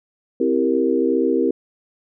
sine chord, C dominant seventh, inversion none, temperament equal, 261.6 / 329.6 / 392 / 466.2 Hz, C4 / E4 / G4 / Bb4, 0 / 0 / 0 / 0 cents, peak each -21 dBFS, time 0.4-1.51 s, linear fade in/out 5 ms, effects none

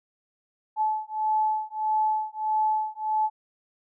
sine beating tone pair, 863 / 864.6 Hz, A5 / A5, -34 / -31 cents, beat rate 1.6 Hz, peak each -26 dBFS, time 0.76-3.3 s, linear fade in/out 50 ms, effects none

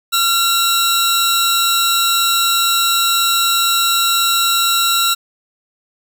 sawtooth tone pair together, 1371 / 3881 Hz, F6 / B7, -32 / -31 cents, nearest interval octave + tritone, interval 1801 cents, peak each -12 dBFS, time 0.12-5.15 s, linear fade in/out 20 ms, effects none

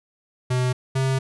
square tone pair in turn, 126.4 / 132.91 Hz, B2 / C3, +41 / +28 cents, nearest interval minor second, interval 87 cents, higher second, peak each -20 dBFS, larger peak neither, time 0.5-0.73 / 0.95-1.19 s, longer second, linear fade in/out 10 ms, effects resampled to 24000 Hz

